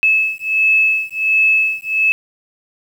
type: beating tone pair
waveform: sine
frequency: 2600 / 2601.4 Hz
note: E7 / E7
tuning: -24 / -24 cents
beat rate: 1.4 Hz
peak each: -15 dBFS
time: 0.03-2.12 s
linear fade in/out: 0 ms
effects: 7-bit